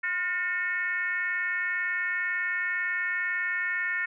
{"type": "tone with frequency modulation", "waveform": "sine", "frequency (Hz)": 1811, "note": "A6", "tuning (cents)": 49, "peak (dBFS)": -26, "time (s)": [0.03, 4.06], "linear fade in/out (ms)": 10, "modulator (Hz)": 384, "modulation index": 0.96, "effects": []}